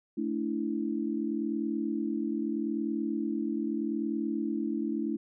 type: chord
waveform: sine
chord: A suspended fourth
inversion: none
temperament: equal with one note detuned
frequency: 220 / 288.8 / 329.6 Hz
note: A3 / D4 / E4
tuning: 0 / -29 / 0 cents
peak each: -33 dBFS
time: 0.17-5.17 s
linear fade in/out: 10 ms
effects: none